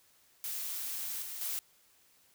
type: noise with level steps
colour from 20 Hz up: blue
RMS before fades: -38 / -42 / -36 dBFS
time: 0.44-1.59 s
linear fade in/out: 0 ms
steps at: 1.22 / 1.41 s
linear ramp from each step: 2 ms
effects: white hiss -66 dBFS RMS until 2.34 s